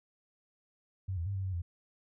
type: tone with pitch steps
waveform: sine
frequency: 94.9 / 83.9 / 99.1 / 95.9 / 94.4 / 86.2 Hz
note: F#2 / E2 / G2 / G2 / F#2 / F2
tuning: +44 / +31 / +19 / -37 / +35 / -22 cents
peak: -32 dBFS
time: 1.08-1.62 s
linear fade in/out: 10 ms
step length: 90 ms
effects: none